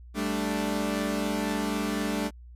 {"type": "chord", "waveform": "sawtooth", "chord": "G suspended second", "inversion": "none", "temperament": "equal", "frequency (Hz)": [196, 220, 293.7], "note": ["G3", "A3", "D4"], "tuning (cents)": [0, 0, 0], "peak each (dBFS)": [-28, -27, -27], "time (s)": [0.14, 2.31], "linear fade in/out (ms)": 50, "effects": ["added 60 Hz sine -44 dBFS peak until 2.55 s", "resampled to 32000 Hz"]}